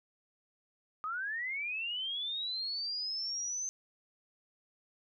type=linear sweep; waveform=sine; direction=up; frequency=1219 to 6240 Hz; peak=-34 dBFS; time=1.04-3.69 s; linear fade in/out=0 ms; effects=none